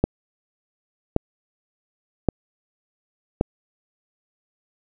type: click train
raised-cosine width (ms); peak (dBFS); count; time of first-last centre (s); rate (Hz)
2; -3; 4; 0.04-3.411; 0.89
effects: none